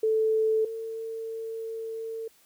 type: tone pair in turn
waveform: sine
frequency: 439.2 / 449.5 Hz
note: A4 / A4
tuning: -3 / +37 cents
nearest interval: unison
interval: 40 cents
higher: second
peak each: -21 / -32 dBFS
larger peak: first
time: 0.03-0.65 / 0.65-2.28 s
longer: second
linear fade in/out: 5 ms
effects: white hiss -61 dBFS RMS until 2.45 s